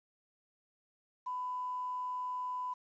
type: tone with quantisation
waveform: sine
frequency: 1000 Hz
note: B5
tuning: 21 cents sharp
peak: -35 dBFS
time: 1.26-2.74 s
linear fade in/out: 10 ms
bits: 10
effects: resampled to 16000 Hz